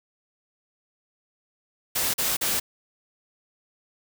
white noise bursts, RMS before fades -25 dBFS, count 3, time 1.95-2.6 s, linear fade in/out 10 ms, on 190 ms, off 40 ms, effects none

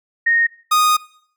sine / 45% pulse tone pair in turn, 1855 / 1238.1 Hz, A#6 / D#6, -9 / -9 cents, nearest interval perfect fifth, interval 700 cents, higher first, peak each -12 / -12 dBFS, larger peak neither, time 0.26-0.47 / 0.71-0.97 s, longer second, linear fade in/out 10 ms, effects noise-tail reverb RT60 0.6 s tail -21 dB re dry

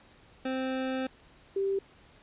25% pulse / sine tone pair in turn, 261.2 / 391.4 Hz, C4 / G4, -3 / -3 cents, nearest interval perfect fifth, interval 700 cents, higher second, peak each -26 dBFS, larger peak neither, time 0.45-1.07 / 1.56-1.79 s, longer first, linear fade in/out 5 ms, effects pink hiss -58 dBFS RMS until 2.22 s + resampled to 8000 Hz

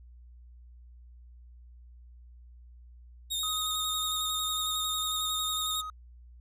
sawtooth tone with vibrato, 3700 Hz, A#7, 14 cents flat, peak -27 dBFS, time 3.3-5.82 s, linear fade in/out 20 ms, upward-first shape square, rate 11 Hz, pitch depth 27 cents each way
triangle tone, 1256 Hz, D#6, 16 cents sharp, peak -34 dBFS, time 3.43-5.9 s, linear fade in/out 2 ms
effects added 60 Hz sine -49 dBFS peak until 6.4 s

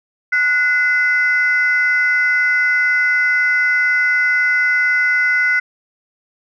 sine tone pair together, 1469 / 2041 Hz, F#6 / C7, -13 / -44 cents, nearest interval tritone, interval 569 cents, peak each -14 dBFS, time 0.32-5.6 s, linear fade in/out 10 ms, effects tanh soft clip ceiling -7 dBFS

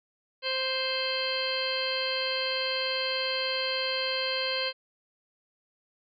harmonic tone, 523.3 Hz, C5, in tune, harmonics 1 / 2 / 3 / 4 / 5 / 6 / 8 / 9, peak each -33 / -39 / -38 / -38 / -36 / -34 / -33 / -39 dBFS, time 0.42-4.73 s, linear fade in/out 50 ms, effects none

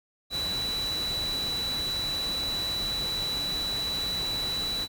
sine tone in noise, 3952 Hz, B7, in tune, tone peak -28 dBFS, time 0.3-4.88 s, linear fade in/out 50 ms, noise pink, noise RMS -37 dBFS, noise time 0.3-4.88 s, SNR +6 dB, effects none

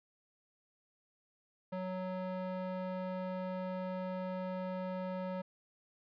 square tone with band-pass filter, 185.1 Hz, F#3, 1 cent sharp, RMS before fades -39 dBFS, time 1.72-5.42 s, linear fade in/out 10 ms, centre 590 Hz, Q 0.94, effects resampled to 11025 Hz

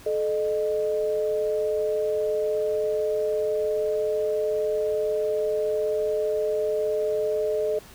sine tone pair together, 432.3 / 611.4 Hz, A4 / D#5, -31 / -30 cents, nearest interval tritone, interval 601 cents, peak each -24 / -26 dBFS, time 0.06-7.79 s, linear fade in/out 5 ms, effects pink hiss -48 dBFS RMS until 7.94 s

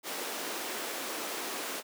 pink high-pass noise, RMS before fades -37 dBFS, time 0.03-1.83 s, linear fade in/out 50 ms, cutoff 290 Hz, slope 24 dB/octave, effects none

